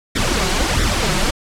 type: noise with flanger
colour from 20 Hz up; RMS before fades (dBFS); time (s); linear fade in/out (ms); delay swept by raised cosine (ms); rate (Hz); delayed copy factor
pink; -17; 0.15-1.31; 10; 0.53 to 5.53; 1.5; +0.7
effects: low-pass 8000 Hz 12 dB/octave